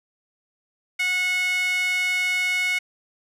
sawtooth tone with high-pass filter, 731 Hz, F#5, 21 cents flat, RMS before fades -23 dBFS, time 0.99-2.79 s, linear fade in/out 10 ms, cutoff 2100 Hz, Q 6.3, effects low-pass 12000 Hz 12 dB/octave

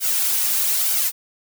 blue noise with flanger, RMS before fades -20 dBFS, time 0-1.12 s, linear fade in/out 50 ms, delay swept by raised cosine 1.3 to 4.2 ms, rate 1.1 Hz, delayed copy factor +0.7, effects none

